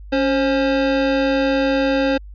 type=tone pair together; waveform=square; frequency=277.5 / 532 Hz; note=C#4 / C5; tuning=+2 / +29 cents; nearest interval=major seventh; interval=1127 cents; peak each=-19 dBFS; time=0.12-2.18 s; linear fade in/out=10 ms; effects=added 50 Hz sine -34 dBFS peak until 2.34 s + resampled to 11025 Hz